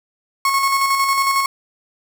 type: tone with tremolo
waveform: 35% pulse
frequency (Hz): 1095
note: C#6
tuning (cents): -22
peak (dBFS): -12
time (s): 0.45-1.46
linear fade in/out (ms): 2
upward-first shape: square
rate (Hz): 11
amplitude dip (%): 35
effects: none